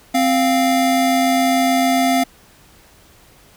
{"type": "tone pair together", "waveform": "square", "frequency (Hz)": [261.6, 697.9], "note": ["C4", "F5"], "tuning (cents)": [0, -1], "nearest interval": "octave + perfect fourth", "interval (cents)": 1699, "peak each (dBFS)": -17, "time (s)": [0.14, 2.24], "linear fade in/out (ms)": 10, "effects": ["pink hiss -49 dBFS RMS until 3.56 s"]}